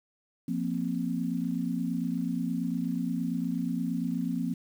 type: chord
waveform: sine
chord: F suspended fourth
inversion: none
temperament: equal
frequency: 174.61 / 233.1 / 261.6 Hz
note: F3 / Bb3 / C4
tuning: 0 / 0 / 0 cents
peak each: -32 dBFS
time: 0.48-4.54 s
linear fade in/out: 5 ms
effects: 9-bit